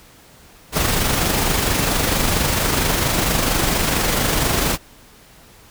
pink noise with amplitude modulation, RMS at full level -17 dBFS, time 0.72-4.78 s, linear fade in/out 50 ms, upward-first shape sine, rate 24.4 Hz, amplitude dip 35%, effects pink hiss -47 dBFS RMS until 5.7 s

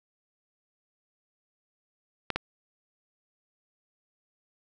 clicks, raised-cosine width 0.3 ms, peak -12 dBFS, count 2, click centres 2.303 / 2.36 s, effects none

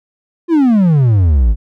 triangle exponential sweep, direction down, 353.7 to 49.46 Hz, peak -5 dBFS, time 0.48-1.56 s, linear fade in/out 50 ms, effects none

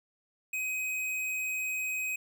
sine tone with tanh clipping, 2521 Hz, D#7, 22 cents sharp, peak -32 dBFS, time 0.53-2.16 s, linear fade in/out 5 ms, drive 18 dB, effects none

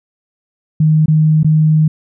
sine tone with dropouts, 155.56 Hz, D#3, in tune, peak -7 dBFS, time 0.8-1.88 s, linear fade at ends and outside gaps 5 ms, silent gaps 1.059-1.081 / 1.432-1.445 s, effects none

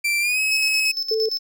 40% pulse tone with pitch glide, 2349 to 2562 Hz, D7 to E7, 0 to -50 cents, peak -18 dBFS, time 0.04-0.92 s, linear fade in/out 10 ms, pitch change +150 cents, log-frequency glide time 0.2-0.4 s
triangle tone with tremolo, 5260 Hz, E8, 5 cents flat, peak -20 dBFS, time 0.51-1.39 s, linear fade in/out 10 ms, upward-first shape square, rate 8.7 Hz, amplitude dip 70%
sine tone, 441 Hz, A4, 4 cents sharp, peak -19 dBFS, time 1.11-1.29 s, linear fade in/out 5 ms
effects none

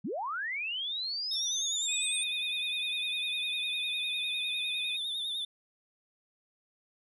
sine linear sweep, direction up, 148.2 to 8870 Hz, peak -32 dBFS, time 0.04-2.24 s, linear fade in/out 10 ms
triangle tone with vibrato, 3607 Hz, A7, 42 cents sharp, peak -31 dBFS, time 1.31-5.45 s, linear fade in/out 5 ms, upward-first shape triangle, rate 9.9 Hz, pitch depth 82 cents each way
sine tone, 2489 Hz, D#7, in tune, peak -35 dBFS, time 1.88-4.97 s, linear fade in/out 10 ms
effects none

